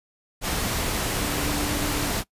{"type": "tone in noise", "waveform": "sine", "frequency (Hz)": 293.7, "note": "D4", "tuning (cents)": 0, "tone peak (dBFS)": -30, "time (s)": [1.19, 2.12], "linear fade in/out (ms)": 50, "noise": "pink", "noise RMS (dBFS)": -26, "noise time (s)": [0.41, 2.24], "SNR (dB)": -7, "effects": ["noise-tail reverb RT60 0.1 s tail -21 dB re dry", "resampled to 32000 Hz"]}